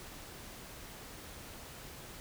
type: silence
effects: pink hiss -49 dBFS RMS until 2.2 s